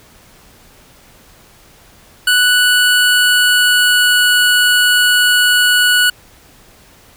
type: tone with pitch glide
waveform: 25% pulse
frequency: 1480 to 1470.6 Hz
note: F#6 to F#6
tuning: 0 to -11 cents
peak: -5 dBFS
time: 2.27-6.1 s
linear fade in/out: 5 ms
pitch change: -11 cents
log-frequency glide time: 2.39-4.29 s
effects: pink hiss -45 dBFS RMS until 7.16 s